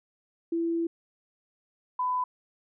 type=tone pair in turn; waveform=sine; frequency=334.2 / 1001.5 Hz; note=E4 / B5; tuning=+24 / +24 cents; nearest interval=octave + perfect fifth; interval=1900 cents; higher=second; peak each=-25 dBFS; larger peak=neither; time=0.52-0.87 / 1.99-2.24 s; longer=first; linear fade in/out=5 ms; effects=none